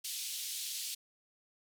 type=band-pass noise; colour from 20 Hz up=pink; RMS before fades=-40 dBFS; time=0.04-0.95 s; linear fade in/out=10 ms; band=3200 to 15000 Hz; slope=24 dB/octave; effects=none